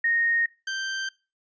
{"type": "tone pair in turn", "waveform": ["sine", "sawtooth"], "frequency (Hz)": [1857, 1565.2], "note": ["A#6", "G6"], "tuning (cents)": [-7, -3], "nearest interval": "minor third", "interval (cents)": 296, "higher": "first", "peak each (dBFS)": [-20, -24], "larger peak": "first", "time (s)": [[0.04, 0.46], [0.67, 1.09]], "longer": "neither", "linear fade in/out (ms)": 5, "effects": ["noise-tail reverb RT60 0.3 s tail -22 dB re dry", "resampled to 16000 Hz"]}